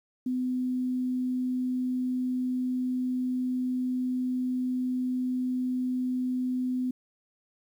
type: tone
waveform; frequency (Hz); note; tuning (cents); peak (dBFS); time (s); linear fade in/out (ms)
sine; 253.1; B3; +43; -26; 0.26-6.91; 5
effects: 10-bit